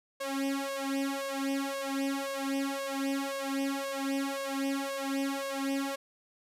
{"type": "tone with flanger", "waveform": "sawtooth", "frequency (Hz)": 273.9, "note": "C#4", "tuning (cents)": -21, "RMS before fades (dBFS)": -33, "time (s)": [0.2, 5.96], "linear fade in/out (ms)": 10, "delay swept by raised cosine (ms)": [1.8, 3.3], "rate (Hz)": 1.9, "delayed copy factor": 0.9, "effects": ["resampled to 32000 Hz"]}